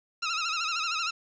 15% pulse tone with vibrato, 1317 Hz, E6, 2 cents flat, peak -21 dBFS, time 0.22-1.11 s, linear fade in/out 10 ms, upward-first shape sine, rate 13 Hz, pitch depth 95 cents each way, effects resampled to 16000 Hz + 9-bit

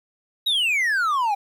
triangle exponential sweep, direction down, 3900 to 784 Hz, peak -17 dBFS, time 0.46-1.35 s, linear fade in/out 10 ms, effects 9-bit

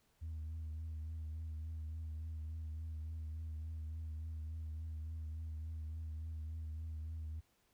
sine tone with vibrato, 79.1 Hz, D#2, 29 cents sharp, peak -39 dBFS, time 0.21-7.41 s, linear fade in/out 20 ms, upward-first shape triangle, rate 3.5 Hz, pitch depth 41 cents each way, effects tanh soft clip ceiling -39 dBFS + pink hiss -75 dBFS RMS until 7.73 s

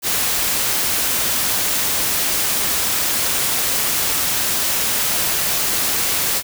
white noise, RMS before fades -19 dBFS, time 0.02-6.43 s, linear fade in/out 50 ms, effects none

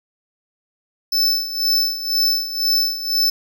square tone with tremolo, 5274 Hz, E8, in tune, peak -14 dBFS, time 1.12-3.3 s, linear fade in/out 5 ms, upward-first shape sine, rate 2 Hz, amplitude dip 75%, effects none

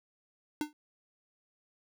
square tone with exponential decay, 300 Hz, D4, 37 cents sharp, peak -28 dBFS, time 0.61-0.73 s, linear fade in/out 1 ms, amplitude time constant 25 ms, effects none

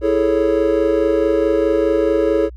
triangle chord, A major seventh, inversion second, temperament equal, 329.6 / 415.3 / 440 / 554.4 Hz, E4 / G#4 / A4 / C#5, 0 / 0 / 0 / 0 cents, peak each -17 dBFS, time 0.01-2.5 s, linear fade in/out 50 ms, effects added 60 Hz sine -32 dBFS peak until 2.56 s

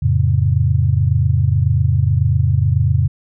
sine chord, F augmented, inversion none, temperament just, 87.31 / 109.13 / 136.42 Hz, F2 / A2 / C#3, 0 / -14 / -27 cents, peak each -16 dBFS, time 0.02-3.08 s, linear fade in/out 10 ms, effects none

